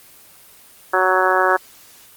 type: harmonic tone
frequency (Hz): 185.9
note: F#3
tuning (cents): +8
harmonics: 2 / 3 / 4 / 5 / 6 / 7 / 8 / 9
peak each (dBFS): -21 / -21 / -21 / -21 / -21 / -21 / -21 / -21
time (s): 0.93-1.57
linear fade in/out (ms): 10
effects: white hiss -46 dBFS RMS until 2.16 s + Opus 24 kbps